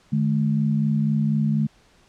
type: tone pair together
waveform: sine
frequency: 150 / 214.1 Hz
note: D3 / A3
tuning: +37 / -47 cents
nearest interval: tritone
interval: 616 cents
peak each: -21 dBFS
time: 0.12-1.67 s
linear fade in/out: 10 ms
effects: pink hiss -57 dBFS RMS until 2.08 s + low-pass 7000 Hz 12 dB/octave